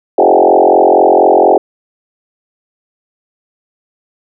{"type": "tone with frequency modulation", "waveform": "sine", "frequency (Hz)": 581, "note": "D5", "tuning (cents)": -19, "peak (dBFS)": -4, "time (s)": [0.18, 1.58], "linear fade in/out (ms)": 5, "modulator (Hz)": 44.2, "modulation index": 5.4, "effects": []}